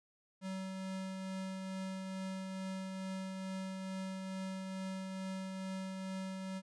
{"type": "tone with tremolo", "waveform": "square", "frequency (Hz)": 189.8, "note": "F#3", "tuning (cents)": 44, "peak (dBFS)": -39, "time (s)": [0.41, 6.62], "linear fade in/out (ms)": 50, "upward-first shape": "triangle", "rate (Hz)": 2.3, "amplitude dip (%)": 30, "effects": ["resampled to 22050 Hz"]}